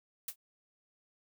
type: noise with exponential decay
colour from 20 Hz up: blue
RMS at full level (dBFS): -32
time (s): 0.28-0.36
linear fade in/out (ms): 5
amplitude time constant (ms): 16
effects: none